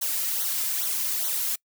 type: noise with flanger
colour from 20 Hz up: blue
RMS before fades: -27 dBFS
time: 0.01-1.56 s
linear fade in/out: 10 ms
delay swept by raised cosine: 0.39 to 2.69 ms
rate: 2.4 Hz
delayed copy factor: -1
effects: noise-tail reverb RT60 0.1 s tail -25 dB re dry